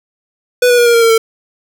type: tone with pitch steps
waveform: square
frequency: 493.9 / 486.3 / 478.7 / 471.3 / 464 / 456.8 / 449.8 Hz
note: B4 / B4 / A#4 / A#4 / A#4 / A#4 / A4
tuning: 0 / -27 / +46 / +19 / -8 / -35 / +38 cents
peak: -7 dBFS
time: 0.62-1.18 s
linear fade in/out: 5 ms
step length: 80 ms
effects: none